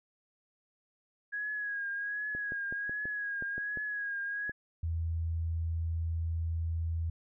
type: tone with vibrato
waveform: sine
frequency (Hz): 1655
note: G#6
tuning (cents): -6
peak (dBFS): -33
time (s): 1.32-4.52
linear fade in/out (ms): 20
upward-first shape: triangle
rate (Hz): 1.3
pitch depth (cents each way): 52
type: clicks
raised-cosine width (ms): 2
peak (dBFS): -30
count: 9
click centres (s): 2.35 / 2.521 / 2.725 / 2.895 / 3.055 / 3.424 / 3.58 / 3.773 / 4.495
type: tone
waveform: sine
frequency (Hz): 82.41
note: E2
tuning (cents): 0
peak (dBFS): -30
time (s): 4.83-7.1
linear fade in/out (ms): 5
effects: none